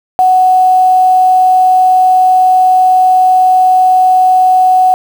sine tone with quantisation, 742 Hz, F#5, 5 cents sharp, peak -4 dBFS, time 0.19-4.94 s, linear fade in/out 0 ms, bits 5, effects none

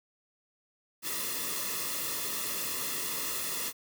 white noise with comb filter, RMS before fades -34 dBFS, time 1.02-3.73 s, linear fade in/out 50 ms, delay 1.3 ms, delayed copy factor -0.75, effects none

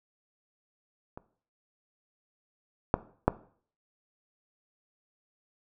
clicks, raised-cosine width 1 ms, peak -27 / -7 / -6 dBFS, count 3, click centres 1.175 / 2.941 / 3.28 s, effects noise-tail reverb RT60 0.5 s tail -17 dB re dry

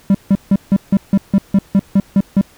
triangle tone bursts, 196.6 Hz, G3, 5 cents sharp, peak -5 dBFS, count 12, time 0.1-2.412 s, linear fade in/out 2 ms, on 46 ms, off 160 ms, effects pink hiss -47 dBFS RMS until 2.57 s

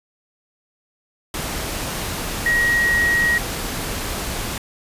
sine tone in noise, 1896 Hz, A#6, 29 cents sharp, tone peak -15 dBFS, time 2.46-3.38 s, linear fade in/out 2 ms, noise pink, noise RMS -26 dBFS, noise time 1.34-4.58 s, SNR +8 dB, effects resampled to 32000 Hz

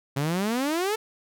sawtooth exponential sweep, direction up, 133.7 to 450.7 Hz, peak -20 dBFS, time 0.16-0.96 s, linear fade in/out 10 ms, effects none

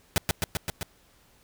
pink noise with echo, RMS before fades -22 dBFS, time 0.16-0.18 s, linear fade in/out 0 ms, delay 130 ms, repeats 5, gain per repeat -2 dB, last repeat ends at 0.83 s, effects pink hiss -61 dBFS RMS until 1.43 s

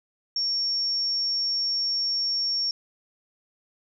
sine tone, 5500 Hz, F8, 27 cents flat, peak -23 dBFS, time 0.36-2.71 s, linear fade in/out 2 ms, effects none

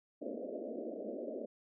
white band-pass noise, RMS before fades -42 dBFS, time 0.21-1.46 s, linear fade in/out 10 ms, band 210 to 640 Hz, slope 96 dB/octave, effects none

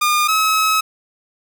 sawtooth tone pair in turn, 1212 / 1284.1 Hz, D#6 / E6, -46 / -46 cents, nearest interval minor second, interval 100 cents, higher second, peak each -10 dBFS, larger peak neither, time 0.01-0.28 / 0.28-0.81 s, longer second, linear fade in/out 10 ms, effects none

